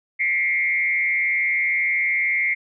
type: tone with frequency modulation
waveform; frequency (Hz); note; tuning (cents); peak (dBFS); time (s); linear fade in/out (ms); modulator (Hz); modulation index
sine; 2131; C7; +31; -18; 0.19-2.55; 20; 159; 0.75
effects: none